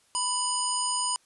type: harmonic tone with a mistuned harmonic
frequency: 987.8 Hz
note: B5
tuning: in tune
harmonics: 1 / 3 / 5 / 7 / 9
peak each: -30 / -36 / -33 / -34 / -30 dBFS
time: 0.15-1.16 s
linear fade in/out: 0 ms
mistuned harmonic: 5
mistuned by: +18 cents
effects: white hiss -64 dBFS RMS until 1.25 s + resampled to 24000 Hz